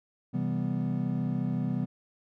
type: chord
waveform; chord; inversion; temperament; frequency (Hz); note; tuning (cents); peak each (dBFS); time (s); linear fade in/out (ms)
triangle; C major seventh; none; equal; 130.81 / 164.81 / 196 / 246.9; C3 / E3 / G3 / B3; 0 / 0 / 0 / 0; -31; 0.33-1.86; 20
effects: none